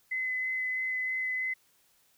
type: tone with vibrato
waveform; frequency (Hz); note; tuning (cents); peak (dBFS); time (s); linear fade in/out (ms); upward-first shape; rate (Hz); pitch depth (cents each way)
sine; 2030; B6; +47; -29; 0.11-1.54; 10; sine; 3.1; 10
effects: white hiss -67 dBFS RMS until 2.17 s